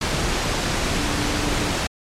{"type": "tone in noise", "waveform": "sine", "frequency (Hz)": 293.7, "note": "D4", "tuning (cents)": 0, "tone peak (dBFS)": -28, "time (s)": [0.98, 1.7], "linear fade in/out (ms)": 5, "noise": "pink", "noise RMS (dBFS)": -22, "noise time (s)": [0.01, 1.87], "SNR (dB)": -9, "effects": ["low-pass 7000 Hz 12 dB/octave", "MP3 64 kbps"]}